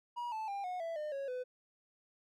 triangle tone with pitch steps, 960 / 875.3 / 798 / 727.5 / 663.3 / 604.8 / 551.4 / 502.7 Hz, B5 / A5 / G5 / F#5 / E5 / D#5 / C#5 / B4, -49 / -9 / +31 / -29 / +11 / -49 / -9 / +31 cents, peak -35 dBFS, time 0.16-1.44 s, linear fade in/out 20 ms, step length 160 ms, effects none

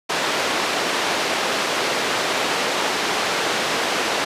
pink band-pass noise, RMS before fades -22 dBFS, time 0.09-4.25 s, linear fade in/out 10 ms, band 390 to 5100 Hz, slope 12 dB/octave, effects resampled to 32000 Hz

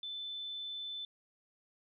sine tone, 3520 Hz, A7, in tune, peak -39 dBFS, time 0.03-1.05 s, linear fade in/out 2 ms, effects none

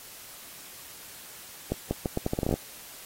accelerating click train, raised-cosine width 2 ms, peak -13 dBFS, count 13, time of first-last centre 1.72-2.54 s, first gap 190 ms, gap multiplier 0.78, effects white hiss -46 dBFS RMS until 3.05 s + AAC 48 kbps

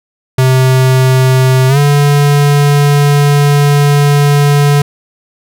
square tone with pitch glide, 130 to 144.24 Hz, C3 to D3, -11 to -31 cents, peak -6 dBFS, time 0.38-4.82 s, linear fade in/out 5 ms, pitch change +180 cents, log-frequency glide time 1.68-1.78 s, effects none

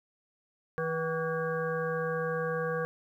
harmonic tone with a mistuned harmonic, 162.3 Hz, E3, 27 cents flat, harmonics 1 / 3 / 5 / 7 / 9 / 10, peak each -36 / -31 / -44 / -38 / -43 / -38 dBFS, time 0.78-2.85 s, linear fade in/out 0 ms, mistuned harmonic 5, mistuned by -100 cents, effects 11-bit

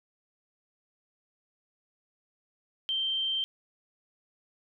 sine tone, 3136 Hz, G7, in tune, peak -27 dBFS, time 2.89-3.44 s, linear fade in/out 0 ms, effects none

